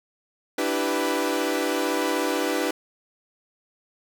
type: chord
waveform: sawtooth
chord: E minor seventh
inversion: third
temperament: equal with one note detuned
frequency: 293.7 / 329.6 / 387 / 493.9 Hz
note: D4 / E4 / G4 / B4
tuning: 0 / 0 / -22 / 0 cents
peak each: -24 / -25 / -25 / -24 dBFS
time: 0.58-2.71 s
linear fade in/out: 5 ms
effects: none